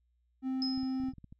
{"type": "tone", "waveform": "triangle", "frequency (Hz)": 261.6, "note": "C4", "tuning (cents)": 0, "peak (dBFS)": -29, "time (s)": [0.42, 1.13], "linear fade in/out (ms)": 50}
{"type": "tone with exponential decay", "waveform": "sine", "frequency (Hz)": 5120, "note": "D#8", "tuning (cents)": 49, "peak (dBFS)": -31, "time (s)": [0.62, 1.13], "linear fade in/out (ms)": 1, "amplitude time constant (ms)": 110}
{"type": "clicks", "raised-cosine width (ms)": 5, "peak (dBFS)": -37, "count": 9, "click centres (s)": [0.777, 0.832, 1.001, 1.037, 1.086, 1.136, 1.183, 1.243, 1.325]}
{"effects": ["added 60 Hz sine -70 dBFS peak until 1.39 s"]}